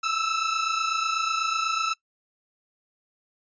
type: tone pair together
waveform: sawtooth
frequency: 1303 / 1331.1 Hz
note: E6 / E6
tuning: -20 / +16 cents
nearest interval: unison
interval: 36 cents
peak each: -23 dBFS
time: 0.03-1.94 s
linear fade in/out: 10 ms
effects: noise-tail reverb RT60 0.1 s tail -21 dB re dry + resampled to 16000 Hz